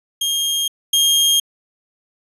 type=tone pair in turn; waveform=sawtooth; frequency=3227 / 3227 Hz; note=G7 / G7; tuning=+50 / +50 cents; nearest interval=unison; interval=0 cents; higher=neither; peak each=-14 / -9 dBFS; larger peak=second; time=0.21-0.68 / 0.93-1.4 s; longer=neither; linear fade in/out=5 ms; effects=resampled to 32000 Hz